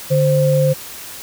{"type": "tone pair together", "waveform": "sine", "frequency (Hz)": [146.83, 523.2], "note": ["D3", "C5"], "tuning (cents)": [0, 0], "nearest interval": "octave + minor seventh", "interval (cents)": 2200, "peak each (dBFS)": -14, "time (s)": [0.1, 0.74], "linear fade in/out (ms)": 20, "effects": ["white hiss -33 dBFS RMS until 1.22 s"]}